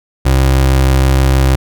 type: tone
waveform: 30% pulse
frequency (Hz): 66.3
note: C2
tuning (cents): +23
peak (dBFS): -5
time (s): 0.25-1.56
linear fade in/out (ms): 10
effects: none

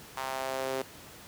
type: tone with high-pass filter sweep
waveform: sawtooth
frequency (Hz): 132.6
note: C3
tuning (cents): +23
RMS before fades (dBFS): -34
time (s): 0.17-0.82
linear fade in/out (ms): 5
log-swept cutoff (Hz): 930 to 420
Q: 2.3
effects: pink hiss -49 dBFS RMS until 1.27 s + high-pass 80 Hz 12 dB/octave

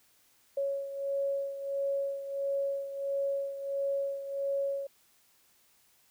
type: beating tone pair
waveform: sine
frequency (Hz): 554.4 / 555.9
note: C#5 / C#5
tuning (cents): 0 / +5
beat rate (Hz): 1.5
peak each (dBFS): -31 / -37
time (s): 0.57-4.87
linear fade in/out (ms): 5
effects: white hiss -66 dBFS RMS until 6.1 s

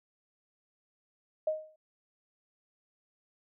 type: tone with exponential decay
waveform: sine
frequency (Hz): 623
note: D#5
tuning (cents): +2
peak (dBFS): -24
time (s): 1.47-1.76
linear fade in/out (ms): 5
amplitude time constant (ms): 62
effects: none

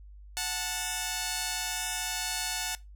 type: tone pair together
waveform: 5% pulse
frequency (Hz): 733.5 / 880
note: F#5 / A5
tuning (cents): -15 / 0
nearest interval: minor third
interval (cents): 315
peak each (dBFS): -22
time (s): 0.37-2.75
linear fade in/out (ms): 0
effects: noise-tail reverb RT60 0.2 s tail -19 dB re dry + added 50 Hz sine -46 dBFS peak until 2.95 s

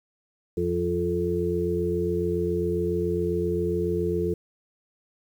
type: harmonic tone with a mistuned harmonic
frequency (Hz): 87.31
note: F2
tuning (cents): 0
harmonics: 1 / 2 / 4 / 5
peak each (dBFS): -31 / -30 / -27 / -27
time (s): 0.57-4.34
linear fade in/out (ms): 5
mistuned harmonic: 1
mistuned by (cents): -23
effects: 9-bit

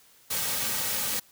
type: noise with comb filter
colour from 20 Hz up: white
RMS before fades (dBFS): -29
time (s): 0.3-1.2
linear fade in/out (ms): 10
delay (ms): 2.9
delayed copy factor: -0.6
effects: white hiss -58 dBFS RMS until 1.31 s

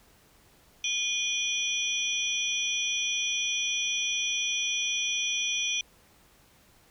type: tone cluster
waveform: sine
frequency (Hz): 2448 / 3157 / 3412 / 5870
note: D#7 / G7 / G#7 / F#8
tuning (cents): -29 / +12 / +46 / -15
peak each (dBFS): -31 / -32 / -33 / -33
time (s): 0.84-5.81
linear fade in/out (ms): 2
effects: pink hiss -60 dBFS RMS until 6.9 s

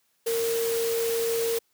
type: tone in noise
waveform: sine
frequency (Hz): 460.1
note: A#4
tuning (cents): -23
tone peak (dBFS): -24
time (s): 0.26-1.59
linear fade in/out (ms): 10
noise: white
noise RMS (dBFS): -33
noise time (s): 0.26-1.59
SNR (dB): +6
effects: white hiss -70 dBFS RMS until 1.73 s + high-pass 80 Hz 12 dB/octave

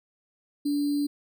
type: tone with sample-and-hold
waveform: sine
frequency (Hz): 289.2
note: D4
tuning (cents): -27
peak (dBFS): -23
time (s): 0.65-1.07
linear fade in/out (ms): 10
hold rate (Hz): 4410
effects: none

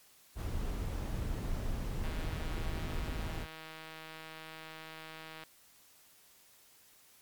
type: noise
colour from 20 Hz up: brown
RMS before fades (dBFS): -36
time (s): 0.35-3.47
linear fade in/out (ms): 50
type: click train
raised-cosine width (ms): 0.3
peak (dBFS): -31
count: 541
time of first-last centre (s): 2.04-5.436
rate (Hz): 159
effects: white hiss -62 dBFS RMS until 7.21 s + MP3 96 kbps

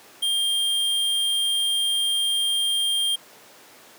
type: tone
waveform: square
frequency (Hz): 3200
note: G7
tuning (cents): +35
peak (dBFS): -21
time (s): 0.22-3.16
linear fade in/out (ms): 10
effects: pink hiss -48 dBFS RMS until 3.98 s + high-pass 300 Hz 12 dB/octave

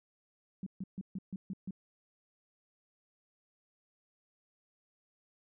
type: tone bursts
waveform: sine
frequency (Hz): 190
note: F#3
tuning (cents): +46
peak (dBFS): -36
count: 7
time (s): 0.63-1.708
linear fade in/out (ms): 2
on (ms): 34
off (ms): 140
effects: none

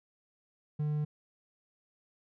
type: tone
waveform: triangle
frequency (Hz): 150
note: D3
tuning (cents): +37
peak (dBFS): -27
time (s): 0.79-1.05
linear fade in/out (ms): 10
effects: none

